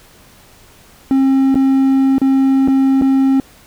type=tone with dropouts; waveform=triangle; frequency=268.2 Hz; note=C4; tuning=43 cents sharp; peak=-7 dBFS; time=1.11-3.4 s; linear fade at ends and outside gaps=1 ms; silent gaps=1.545-1.555 / 2.182-2.216 / 2.676-2.683 / 3.014-3.02 s; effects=pink hiss -45 dBFS RMS until 3.66 s